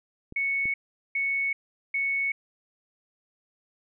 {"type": "clicks", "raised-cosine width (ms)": 3, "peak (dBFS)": -28, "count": 2, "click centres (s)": [0.324, 0.656]}
{"type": "tone bursts", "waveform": "sine", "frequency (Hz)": 2214, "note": "C#7", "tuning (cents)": -3, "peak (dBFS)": -24, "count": 3, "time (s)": [0.36, 2.32], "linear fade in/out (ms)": 5, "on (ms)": 380, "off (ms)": 410}
{"effects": []}